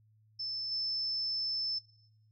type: tone with level steps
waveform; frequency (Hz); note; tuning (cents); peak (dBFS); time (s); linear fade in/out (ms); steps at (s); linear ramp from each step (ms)
sine; 5274; E8; 0; -35 / -32; 0.39-1.79; 10; 0.71; 10
effects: noise-tail reverb RT60 0.8 s tail -18 dB re dry + added 108 Hz sine -63 dBFS peak until 2.31 s